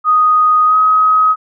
sine tone with pitch glide, 1244.5 to 1266.3 Hz, D#6 to D#6, 0 to +30 cents, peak -7 dBFS, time 0.04-1.36 s, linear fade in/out 50 ms, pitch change +30 cents, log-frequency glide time 0.66-0.76 s, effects none

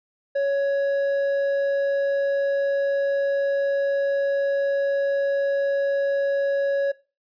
sine tone with hard clipping, 557 Hz, C#5, 8 cents sharp, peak -21 dBFS, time 0.35-6.92 s, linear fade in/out 10 ms, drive 5 dB, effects noise-tail reverb RT60 0.3 s tail -19 dB re dry + resampled to 11025 Hz

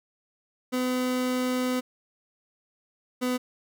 30% pulse tone pair in turn, 252.8 / 250.8 Hz, B3 / B3, +41 / +27 cents, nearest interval unison, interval 14 cents, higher first, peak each -22 dBFS, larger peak neither, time 0.72-1.81 / 3.21-3.38 s, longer first, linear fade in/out 20 ms, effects none

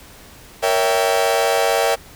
40% pulse chord, A# diminished seventh, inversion none, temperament equal with one note detuned, 466.2 / 563.7 / 659.3 / 784 Hz, A#4 / C#5 / E5 / G5, 0 / +29 / 0 / 0 cents, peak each -20 dBFS, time 0.62-1.96 s, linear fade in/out 20 ms, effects pink hiss -43 dBFS RMS until 2.15 s

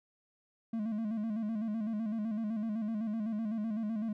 triangle tone with vibrato, 218.2 Hz, A3, 14 cents flat, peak -30 dBFS, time 0.73-4.13 s, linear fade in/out 5 ms, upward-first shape square, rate 7.9 Hz, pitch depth 69 cents each way, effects none

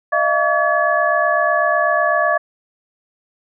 sine tone cluster, 616 / 684 / 1139 / 1706 Hz, D#5 / F5 / C#6 / G#6, -17 / -36 / +47 / +46 cents, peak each -19 dBFS, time 0.12-2.38 s, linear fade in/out 10 ms, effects none

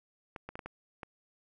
clicks, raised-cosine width 0.5 ms, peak -26 dBFS, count 6, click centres 0.362 / 0.49 / 0.555 / 0.592 / 0.66 / 1.032 s, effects none

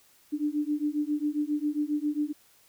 sine beating tone pair, 293.4 / 300.8 Hz, D4 / D4, -2 / +42 cents, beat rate 7.4 Hz, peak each -29 dBFS, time 0.32-2.33 s, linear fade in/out 20 ms, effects white hiss -61 dBFS RMS until 2.68 s

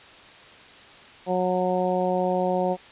harmonic tone, 182.6 Hz, F#3, 23 cents flat, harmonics 1 / 2 / 3 / 4 / 5, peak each -28 / -28 / -25 / -27 / -32 dBFS, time 1.26-2.77 s, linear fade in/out 50 ms, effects white hiss -47 dBFS RMS until 2.91 s + resampled to 8000 Hz

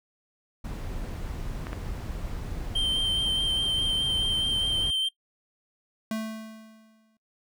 brown noise, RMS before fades -34 dBFS, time 0.64-4.91 s, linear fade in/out 10 ms
clicks, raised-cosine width 0.5 ms, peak -21 dBFS, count 2, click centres 1.669 / 1.731 s
triangle tone with vibrato, 3136 Hz, G7, in tune, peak -22 dBFS, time 2.75-5.09 s, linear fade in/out 10 ms, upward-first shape sine, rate 4.8 Hz, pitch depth 17 cents each way
square tone with exponential decay, 220 Hz, A3, in tune, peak -27 dBFS, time 6.11-7.17 s, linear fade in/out 2 ms, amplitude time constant 230 ms
effects noise-tail reverb RT60 0.1 s tail -21 dB re dry

